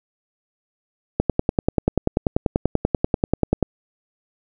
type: click train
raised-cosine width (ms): 2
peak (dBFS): -3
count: 26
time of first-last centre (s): 1.2-3.627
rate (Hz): 10.3
effects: none